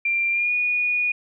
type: tone with pitch glide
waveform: sine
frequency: 2374 to 2455 Hz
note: D7 to D#7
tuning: +18 to -24 cents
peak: -19 dBFS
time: 0.05-1.12 s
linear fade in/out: 5 ms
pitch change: +58 cents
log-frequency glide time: 0.31-0.53 s
effects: none